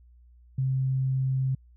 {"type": "tone", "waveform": "sine", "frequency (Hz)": 132, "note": "C3", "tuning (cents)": 16, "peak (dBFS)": -23, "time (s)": [0.58, 1.55], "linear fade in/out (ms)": 5, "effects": ["added 60 Hz sine -52 dBFS peak until 1.76 s"]}